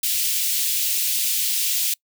white high-pass noise, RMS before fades -22 dBFS, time 0.03-1.94 s, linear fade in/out 5 ms, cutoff 2600 Hz, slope 24 dB/octave, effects noise-tail reverb RT60 0.1 s tail -26 dB re dry

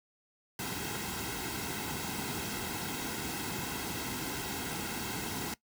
pink noise with comb filter, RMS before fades -37 dBFS, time 0.59-5.54 s, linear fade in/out 2 ms, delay 1.7 ms, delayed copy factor -0.65, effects noise-tail reverb RT60 0.1 s tail -19 dB re dry + high-pass 60 Hz 12 dB/octave

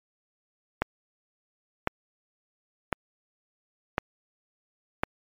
click train, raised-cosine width 0.5 ms, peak -8 dBFS, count 5, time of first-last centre 0.82-5.035 s, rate 0.949 Hz, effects MP3 96 kbps

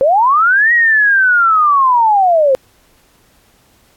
sine linear two-way sweep, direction up then down, 510 to 1919 to 510 Hz, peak -7 dBFS, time 0.01-2.55 s, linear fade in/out 0 ms, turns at 0.73 s, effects pink hiss -52 dBFS RMS until 3.96 s + AAC 64 kbps

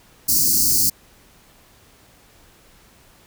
white band-stop noise, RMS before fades -17 dBFS, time 0.28-0.9 s, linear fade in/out 10 ms, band 340 to 4400 Hz, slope 96 dB/octave, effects pink hiss -52 dBFS RMS until 3.26 s

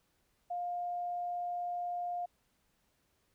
sine tone, 706 Hz, F5, 19 cents sharp, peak -34 dBFS, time 0.5-2.26 s, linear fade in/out 10 ms, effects pink hiss -75 dBFS RMS until 3.34 s

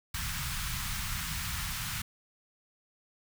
pink band-stop noise, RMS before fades -35 dBFS, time 0.14-2.02 s, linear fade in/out 5 ms, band 170 to 1100 Hz, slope 24 dB/octave, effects none

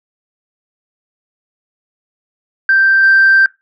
sine tone with level steps, 1568 Hz, G6, in tune, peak -6 / -4 dBFS, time 2.69-3.46 s, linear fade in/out 2 ms, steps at 3.03 s, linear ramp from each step 2 ms, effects noise-tail reverb RT60 0.2 s tail -20 dB re dry + tanh soft clip ceiling -2 dBFS

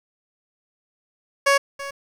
15% pulse tone with echo, 557 Hz, C#5, 8 cents sharp, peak -8 dBFS, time 1.46-1.58 s, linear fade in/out 10 ms, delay 330 ms, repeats 1, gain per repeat -15 dB, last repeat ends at 1.91 s, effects low-pass 9000 Hz 12 dB/octave + 8-bit

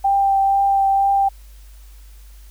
sine tone with vibrato, 787 Hz, G5, 7 cents sharp, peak -13 dBFS, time 0.04-1.29 s, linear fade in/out 10 ms, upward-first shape triangle, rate 2.1 Hz, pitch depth 14 cents each way, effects added 50 Hz sine -39 dBFS peak until 2.5 s + white hiss -53 dBFS RMS until 2.5 s

